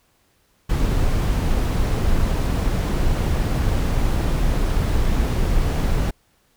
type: noise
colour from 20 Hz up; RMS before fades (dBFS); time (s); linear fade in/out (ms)
brown; -19; 0.69-6.11; 10
effects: pink hiss -62 dBFS RMS until 6.56 s